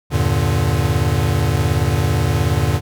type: chord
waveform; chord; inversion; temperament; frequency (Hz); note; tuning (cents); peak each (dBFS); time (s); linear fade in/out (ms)
square; E half-diminished seventh; none; equal with one note detuned; 80.66 / 98 / 116.54 / 146.83; E2 / G2 / Bb2 / D3; -37 / 0 / 0 / 0; -21; 0.1-2.81; 50
effects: none